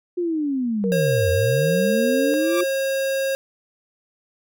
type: linear two-way sweep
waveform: sine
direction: down then up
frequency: 360.6 to 84.2 to 360.6 Hz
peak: -20 dBFS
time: 0.17-2.64 s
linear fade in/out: 10 ms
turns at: 1.31 s
type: tone with pitch glide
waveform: sine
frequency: 469.1 to 458.4 Hz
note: A#4 to A#4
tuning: +11 to -29 cents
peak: -22 dBFS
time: 0.84-2.34 s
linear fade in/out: 0 ms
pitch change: -40 cents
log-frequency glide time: 1.25-2.04 s
type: tone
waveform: square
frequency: 540 Hz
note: C#5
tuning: 45 cents flat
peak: -21 dBFS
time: 0.92-3.35 s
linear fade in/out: 0 ms
type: tone with exponential growth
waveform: sawtooth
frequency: 1174.7 Hz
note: D6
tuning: in tune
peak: -18 dBFS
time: 2.36-2.61 s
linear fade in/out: 5 ms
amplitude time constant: 54 ms
effects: none